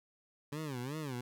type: tone with vibrato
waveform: 20% pulse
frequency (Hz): 138.8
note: C#3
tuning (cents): +3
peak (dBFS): -33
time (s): 0.52-1.21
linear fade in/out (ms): 5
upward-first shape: sine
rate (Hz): 2.7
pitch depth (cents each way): 230
effects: none